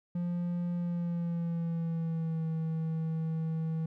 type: tone with pitch glide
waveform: triangle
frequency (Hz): 174.61 to 161.05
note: F3 to E3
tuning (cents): 0 to -40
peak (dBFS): -28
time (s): 0.15-3.86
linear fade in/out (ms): 5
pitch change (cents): -140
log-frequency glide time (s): 0.75-2.46
effects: none